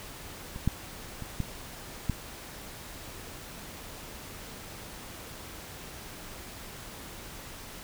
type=clicks; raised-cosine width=5 ms; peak=-26 / -12 / -25 / -17 / -14 dBFS; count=5; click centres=0.561 / 0.676 / 1.223 / 1.403 / 2.097 s; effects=pink hiss -44 dBFS RMS until 7.83 s

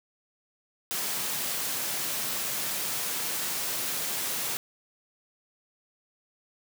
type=high-pass noise; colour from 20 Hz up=white; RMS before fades=-31 dBFS; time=0.91-4.57 s; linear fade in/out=0 ms; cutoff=110 Hz; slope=48 dB/octave; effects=none

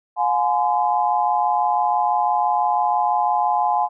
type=tone cluster; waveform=sine; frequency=714 / 840 / 1025 Hz; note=F5 / G#5 / C6; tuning=+38 / +19 / -36 cents; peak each=-21 / -19 / -23 dBFS; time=0.16-3.89 s; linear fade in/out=50 ms; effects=none

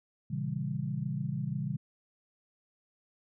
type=chord; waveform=sine; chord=A# diminished seventh; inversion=none; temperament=equal with one note detuned; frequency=116.54 / 138.59 / 164.81 / 198.96 Hz; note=A#2 / C#3 / E3 / G3; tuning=0 / 0 / 0 / +26 cents; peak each=-40 / -34 / -37 / -38 dBFS; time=0.3-1.77 s; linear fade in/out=10 ms; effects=none

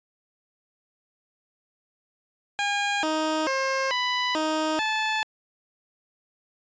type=tone with pitch steps; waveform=15% pulse; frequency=812 / 312.7 / 534 / 993 / 312.3 / 870 Hz; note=G#5 / D#4 / C5 / B5 / D#4 / A5; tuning=-39 / +9 / +35 / +9 / +7 / -20 cents; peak=-17 dBFS; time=2.59-5.23 s; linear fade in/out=0 ms; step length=440 ms; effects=resampled to 16000 Hz

